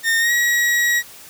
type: tone with pitch glide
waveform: 40% pulse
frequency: 1827 to 1910.1 Hz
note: A#6 to A#6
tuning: -35 to +42 cents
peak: -14 dBFS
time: 0.03-1.03 s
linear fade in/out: 50 ms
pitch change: +77 cents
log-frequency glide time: 0.19-0.32 s
effects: white hiss -41 dBFS RMS until 1.29 s